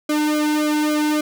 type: tone with flanger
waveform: sawtooth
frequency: 301.8 Hz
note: D4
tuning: 47 cents sharp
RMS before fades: -19 dBFS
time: 0.09-1.21 s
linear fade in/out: 5 ms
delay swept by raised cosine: 1.1 to 1.74 ms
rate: 3.6 Hz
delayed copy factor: -0.85
effects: none